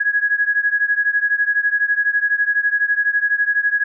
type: beating tone pair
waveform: sine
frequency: 1661.2 / 1673.2 Hz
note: G#6 / G#6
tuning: 0 / +12 cents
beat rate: 12 Hz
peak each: -17 / -19 dBFS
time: 0-3.84 s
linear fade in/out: 10 ms
effects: none